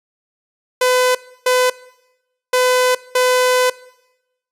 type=tone bursts at uneven times; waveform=sawtooth; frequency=504 Hz; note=B4; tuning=35 cents sharp; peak=-8 dBFS; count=4; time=0.81-1.15 / 1.46-1.7 / 2.53-2.95 / 3.15-3.7 s; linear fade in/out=5 ms; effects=noise-tail reverb RT60 0.9 s tail -20 dB re dry + resampled to 32000 Hz